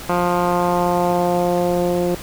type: tone with low-pass filter sweep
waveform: 10% pulse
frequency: 176.3 Hz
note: F3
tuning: 17 cents sharp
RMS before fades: -18 dBFS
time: 0.09-2.15 s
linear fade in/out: 5 ms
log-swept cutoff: 1500 to 440 Hz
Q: 1.6
effects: pink hiss -34 dBFS RMS until 2.22 s